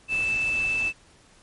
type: tone in noise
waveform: sine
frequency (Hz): 2637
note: E7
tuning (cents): 0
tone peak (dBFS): -22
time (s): 0.08-0.93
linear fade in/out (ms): 50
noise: pink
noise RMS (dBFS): -39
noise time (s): 0.08-0.93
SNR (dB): +14
effects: pink hiss -56 dBFS RMS until 1.42 s + MP3 48 kbps